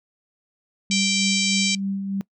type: tone with tremolo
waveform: sine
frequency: 196 Hz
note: G3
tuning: in tune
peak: -22 dBFS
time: 0.9-2.21 s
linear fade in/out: 0 ms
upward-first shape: sine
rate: 3.3 Hz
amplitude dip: 40%
type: harmonic tone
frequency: 782 Hz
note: G5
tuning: 4 cents flat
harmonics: 3 / 4 / 5 / 6 / 7 / 8 / 9 / 10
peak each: -26 / -27 / -28 / -29 / -29 / -30 / -31 / -31 dBFS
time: 0.91-1.75 s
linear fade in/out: 2 ms
effects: noise-tail reverb RT60 0.1 s tail -23 dB re dry